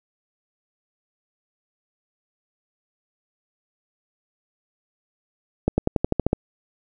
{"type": "accelerating click train", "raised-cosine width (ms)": 2, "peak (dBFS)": -5, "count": 9, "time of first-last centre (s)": [5.68, 6.331], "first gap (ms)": 100, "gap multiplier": 0.94, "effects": []}